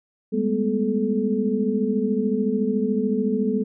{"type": "tone cluster", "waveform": "sine", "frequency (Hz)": [199.3, 213.2, 246.7, 431.9], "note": ["G3", "G#3", "B3", "A4"], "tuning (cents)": [29, 46, -2, -32], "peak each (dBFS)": -25, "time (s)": [0.32, 3.64], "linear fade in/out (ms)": 20, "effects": []}